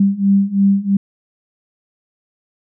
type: beating tone pair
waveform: sine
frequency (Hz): 196 / 199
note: G3 / G3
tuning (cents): 0 / +26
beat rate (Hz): 3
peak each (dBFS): -15 / -13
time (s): 0-0.97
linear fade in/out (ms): 5
effects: none